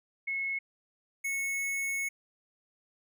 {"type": "tone pair in turn", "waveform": ["sine", "square"], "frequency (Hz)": [2184, 2199], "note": ["C#7", "C#7"], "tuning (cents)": [-26, -14], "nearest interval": "unison", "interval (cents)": 12, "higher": "second", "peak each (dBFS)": [-30, -31], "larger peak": "first", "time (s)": [[0.27, 0.59], [1.24, 2.09]], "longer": "second", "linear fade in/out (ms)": 10, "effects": []}